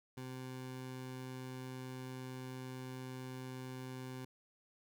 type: tone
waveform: 20% pulse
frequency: 128.9 Hz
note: C3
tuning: 26 cents flat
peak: -39 dBFS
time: 0.17-4.25 s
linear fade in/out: 5 ms
effects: none